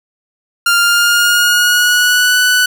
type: tone with pitch glide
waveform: sawtooth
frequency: 1396.9 to 1488.5 Hz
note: F6 to F#6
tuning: 0 to +10 cents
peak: -5 dBFS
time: 0.66-2.66 s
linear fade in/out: 5 ms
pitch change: +110 cents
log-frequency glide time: 0.78-2.39 s
effects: none